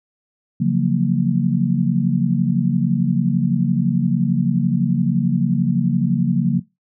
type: chord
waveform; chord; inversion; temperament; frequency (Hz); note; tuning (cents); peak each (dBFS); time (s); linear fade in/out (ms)
sine; Gb major seventh; second; just; 138.75 / 173.43 / 185 / 231.2; Db3 / F3 / Gb3 / Bb3; +2 / -12 / 0 / -14; -20; 0.6-6.6; 10
effects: noise-tail reverb RT60 0.2 s tail -19 dB re dry